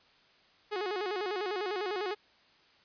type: tone with vibrato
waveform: sawtooth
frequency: 392 Hz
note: G4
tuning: in tune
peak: -28 dBFS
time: 0.71-2.15 s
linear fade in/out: 20 ms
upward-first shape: square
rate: 10 Hz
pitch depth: 120 cents each way
effects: white hiss -63 dBFS RMS until 2.84 s + resampled to 11025 Hz